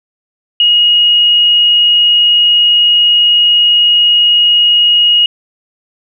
sine tone, 2882 Hz, F#7, 46 cents flat, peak -5 dBFS, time 0.6-5.26 s, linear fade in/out 2 ms, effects none

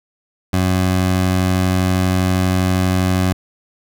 20% pulse tone, 92.5 Hz, F#2, in tune, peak -9 dBFS, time 0.53-3.33 s, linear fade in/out 5 ms, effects none

